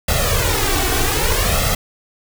pink noise with flanger, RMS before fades -17 dBFS, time 0.08-1.75 s, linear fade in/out 5 ms, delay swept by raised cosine 1.5 to 2.7 ms, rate 0.63 Hz, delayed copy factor +0.8, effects none

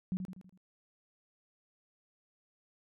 sine tone with echo, 185 Hz, F#3, in tune, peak -30 dBFS, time 0.12-0.17 s, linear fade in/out 0 ms, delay 81 ms, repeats 5, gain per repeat -6 dB, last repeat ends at 0.575 s, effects none

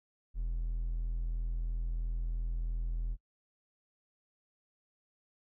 triangle tone, 41.5 Hz, E1, 12 cents sharp, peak -29 dBFS, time 0.34-3.17 s, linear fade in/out 50 ms, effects noise-tail reverb RT60 0.1 s tail -26 dB re dry + tanh soft clip ceiling -25 dBFS

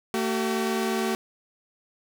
sawtooth tone pair together, 224.9 / 381.1 Hz, A3 / G4, +38 / -49 cents, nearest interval major sixth, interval 913 cents, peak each -23 dBFS, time 0.14-1.15 s, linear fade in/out 0 ms, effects none

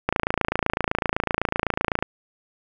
click train, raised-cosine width 0.5 ms, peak -5 dBFS, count 55, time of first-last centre 0.09-2.025 s, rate 27.9 Hz, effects none

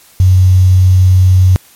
sine tone with quantisation, 92.5 Hz, F#2, in tune, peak -3 dBFS, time 0.2-1.56 s, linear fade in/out 0 ms, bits 5, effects white hiss -43 dBFS RMS until 1.75 s + MP3 64 kbps

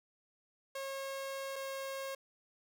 sawtooth tone pair in turn, 543 / 541 Hz, C#5 / C#5, -36 / -42 cents, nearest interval unison, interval 6 cents, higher first, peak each -35 / -35 dBFS, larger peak neither, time 0.75-1.56 / 1.56-2.15 s, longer first, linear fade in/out 5 ms, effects none

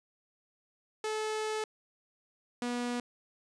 sawtooth tone pair in turn, 432.6 / 242.8 Hz, A4 / B3, -29 / -29 cents, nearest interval minor seventh, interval 1000 cents, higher first, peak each -28 dBFS, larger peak neither, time 1.04-1.64 / 2.62-3 s, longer first, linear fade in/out 2 ms, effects resampled to 22050 Hz

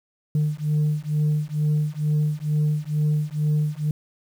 sine beating tone pair, 149.9 / 152.1 Hz, D3 / D#3, +36 / -39 cents, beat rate 2.2 Hz, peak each -21 / -21 dBFS, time 0.35-3.91 s, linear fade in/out 2 ms, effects tanh soft clip ceiling -16 dBFS + 8-bit

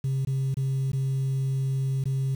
sine tone with dropouts, 134.1 Hz, C3, 43 cents sharp, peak -21 dBFS, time 0.04-2.35 s, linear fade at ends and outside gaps 5 ms, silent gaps 0.25-0.271 / 0.543-0.569 / 0.918-0.931 / 2.04-2.055 s, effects tanh soft clip ceiling -22 dBFS + 8-bit

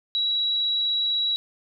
sine tone, 3892 Hz, B7, 26 cents flat, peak -21 dBFS, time 0.15-1.36 s, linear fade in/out 0 ms, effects none

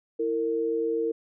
sine tone pair together, 329.6 / 457.8 Hz, E4 / A#4, 0 / -31 cents, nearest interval tritone, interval 569 cents, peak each -30 / -25 dBFS, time 0.19-1.12 s, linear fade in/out 10 ms, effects none

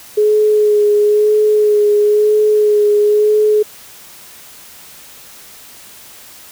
sine tone with vibrato, 420.7 Hz, G#4, 22 cents sharp, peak -8 dBFS, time 0.17-3.63 s, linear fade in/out 10 ms, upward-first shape sine, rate 1 Hz, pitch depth 21 cents each way, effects white hiss -38 dBFS RMS until 6.51 s

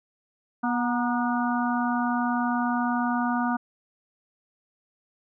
harmonic tone with a mistuned harmonic, 243 Hz, B3, 28 cents flat, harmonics 1 / 3 / 4 / 5 / 6, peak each -25 / -30 / -31 / -32 / -33 dBFS, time 0.63-3.57 s, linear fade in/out 10 ms, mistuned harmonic 4, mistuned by -52 cents, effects none

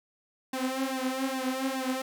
sawtooth tone with flanger, 262.5 Hz, C4, 6 cents sharp, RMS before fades -31 dBFS, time 0.53-2.02 s, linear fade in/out 5 ms, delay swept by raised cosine 1.1 to 5.5 ms, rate 2.4 Hz, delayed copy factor +0.9, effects none

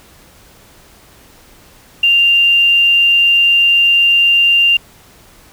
sine tone with quantisation, 2788 Hz, F7, 4 cents flat, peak -7 dBFS, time 2.03-4.77 s, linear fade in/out 5 ms, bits 6, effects pink hiss -44 dBFS RMS until 5.52 s

